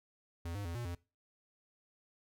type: tone with pitch steps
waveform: square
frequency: 84.6 / 101.6 / 84.7 / 119.9 / 86.8 Hz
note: E2 / G#2 / E2 / A#2 / F2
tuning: +45 / -38 / +48 / +49 / -10 cents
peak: -39 dBFS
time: 0.45-0.95 s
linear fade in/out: 5 ms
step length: 100 ms
effects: noise-tail reverb RT60 0.3 s tail -21 dB re dry